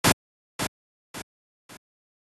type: noise with echo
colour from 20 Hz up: pink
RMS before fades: -18 dBFS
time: 0.04-0.12 s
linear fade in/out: 5 ms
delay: 550 ms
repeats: 3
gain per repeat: -9 dB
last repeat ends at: 1.77 s
effects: high-pass 100 Hz 12 dB/octave + AAC 32 kbps